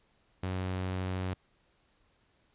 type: tone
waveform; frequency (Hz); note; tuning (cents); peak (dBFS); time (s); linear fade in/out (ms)
sawtooth; 92.8; F#2; +6; -28; 0.43-1.34; 5
effects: pink hiss -70 dBFS RMS until 2.54 s + resampled to 8000 Hz